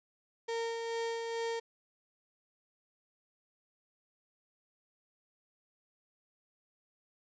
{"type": "tone with tremolo", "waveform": "35% pulse", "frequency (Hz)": 460, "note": "A#4", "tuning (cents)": -23, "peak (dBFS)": -31, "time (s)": [0.48, 1.6], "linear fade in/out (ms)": 10, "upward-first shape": "sine", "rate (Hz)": 2.3, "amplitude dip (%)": 35, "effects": ["resampled to 16000 Hz"]}